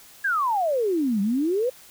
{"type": "exponential two-way sweep", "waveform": "sine", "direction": "down then up", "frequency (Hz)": [1682, 192.3, 527], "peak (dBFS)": -20, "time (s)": [0.24, 1.7], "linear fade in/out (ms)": 10, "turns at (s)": 1.21, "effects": ["white hiss -49 dBFS RMS until 1.9 s"]}